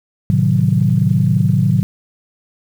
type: chord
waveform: sine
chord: A diminished seventh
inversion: none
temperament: equal with one note detuned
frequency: 110 / 130.81 / 154.22 / 185 Hz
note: A2 / C3 / Eb3 / Gb3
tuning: 0 / 0 / -15 / 0 cents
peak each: -16 dBFS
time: 0.3-1.83 s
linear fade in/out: 0 ms
effects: tanh soft clip ceiling 0 dBFS + 7-bit